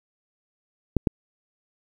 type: clicks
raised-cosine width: 3 ms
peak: -6 dBFS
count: 2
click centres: 0.967 / 1.072 s
effects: 8-bit